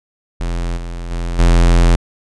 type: tone with level steps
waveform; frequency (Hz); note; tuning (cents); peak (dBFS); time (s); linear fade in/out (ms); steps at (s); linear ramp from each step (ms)
square; 42.88; F1; -31; -18 / -24 / -19 / -8; 0.4-1.96; 10; 0.76 / 1.1 / 1.38; 20
effects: resampled to 22050 Hz